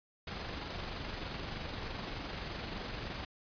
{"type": "noise with amplitude modulation", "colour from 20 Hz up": "pink", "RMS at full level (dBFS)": -39, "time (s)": [0.27, 3.25], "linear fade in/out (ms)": 5, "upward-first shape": "sine", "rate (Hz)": 23.3, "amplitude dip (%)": 35, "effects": ["resampled to 11025 Hz"]}